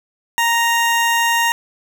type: tone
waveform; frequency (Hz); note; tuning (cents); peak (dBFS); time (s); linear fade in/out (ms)
20% pulse; 932.3; A#5; 0; -9; 0.38-1.52; 0
effects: none